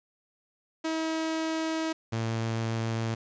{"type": "tone pair in turn", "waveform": "sawtooth", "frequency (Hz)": [320.8, 113.42], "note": ["E4", "A#2"], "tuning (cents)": [-47, -47], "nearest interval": "octave + tritone", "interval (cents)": 1800, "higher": "first", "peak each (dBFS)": -24, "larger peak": "neither", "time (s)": [[0.84, 1.93], [2.12, 3.15]], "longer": "first", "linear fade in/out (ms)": 10, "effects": ["resampled to 16000 Hz", "9-bit"]}